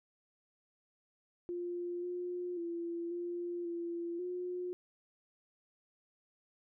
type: tone with pitch steps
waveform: sine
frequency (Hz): 350.6 / 355.9 / 340.1 / 348.3 / 341.4 / 359.3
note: F4 / F4 / F4 / F4 / F4 / F4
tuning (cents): +7 / +33 / -46 / -5 / -39 / +49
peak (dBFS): -36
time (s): 1.49-4.73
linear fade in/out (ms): 0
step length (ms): 540
effects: none